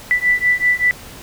sine beating tone pair, 1975.5 / 1980.7 Hz, B6 / B6, 0 / +5 cents, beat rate 5.2 Hz, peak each -16 dBFS, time 0.11-0.91 s, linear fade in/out 0 ms, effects pink hiss -37 dBFS RMS until 1.22 s

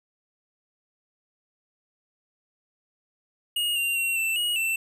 square tone with pitch steps, 2867 / 2776 / 2737 / 2673 / 2894 / 2678 Hz, F7 / F7 / F7 / E7 / F#7 / E7, +45 / -11 / -36 / +23 / -39 / +27 cents, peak -24 dBFS, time 3.56-4.76 s, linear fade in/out 5 ms, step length 200 ms, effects none

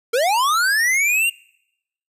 square linear sweep, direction up, 440 to 2829 Hz, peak -16 dBFS, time 0.13-1.3 s, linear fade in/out 10 ms, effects noise-tail reverb RT60 0.8 s tail -25 dB re dry + resampled to 32000 Hz

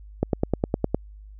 click train, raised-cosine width 2 ms, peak -7 dBFS, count 8, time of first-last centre 0.23-0.946 s, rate 9.78 Hz, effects added 51 Hz sine -41 dBFS peak until 1.39 s

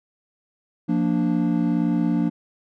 triangle chord, Bb major, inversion second, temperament equal with one note detuned, 174.61 / 232 / 293.7 Hz, F3 / Bb3 / D4, 0 / -8 / 0 cents, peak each -21 dBFS, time 0.88-2.3 s, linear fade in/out 20 ms, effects none

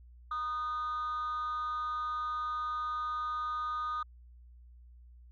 sine tone with frequency modulation, 1232 Hz, D#6, 17 cents flat, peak -30 dBFS, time 0.31-4.03 s, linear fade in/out 5 ms, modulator 280 Hz, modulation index 0.32, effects tanh soft clip ceiling -31 dBFS + added 60 Hz sine -52 dBFS peak until 5.31 s

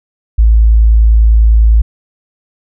sine tone, 55 Hz, A1, in tune, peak -3 dBFS, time 0.38-1.82 s, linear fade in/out 10 ms, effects none

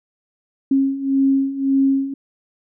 sine beating tone pair, 270.2 / 272 Hz, C#4 / C#4, -44 / -33 cents, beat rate 1.8 Hz, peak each -20 / -16 dBFS, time 0.71-2.14 s, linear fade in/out 5 ms, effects none

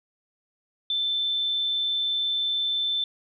sine tone, 3537 Hz, A7, 8 cents sharp, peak -23 dBFS, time 0.9-3.04 s, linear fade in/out 2 ms, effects none

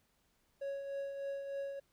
triangle tone with tremolo, 554.4 Hz, C#5, in tune, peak -34 dBFS, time 0.61-1.8 s, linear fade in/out 10 ms, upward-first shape triangle, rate 3.3 Hz, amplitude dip 50%, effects pink hiss -75 dBFS RMS until 1.92 s

